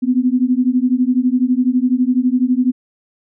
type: beating tone pair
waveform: sine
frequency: 246 / 258 Hz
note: B3 / C4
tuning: -7 / -24 cents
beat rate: 12 Hz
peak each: -15 / -15 dBFS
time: 0.02-2.72 s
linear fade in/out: 20 ms
effects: none